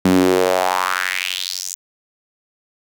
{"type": "tone with high-pass filter sweep", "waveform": "sawtooth", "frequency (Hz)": 92, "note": "F#2", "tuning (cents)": -9, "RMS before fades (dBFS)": -18, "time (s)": [0.05, 1.75], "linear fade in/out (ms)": 5, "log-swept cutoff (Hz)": [210, 7300], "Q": 3.5, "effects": []}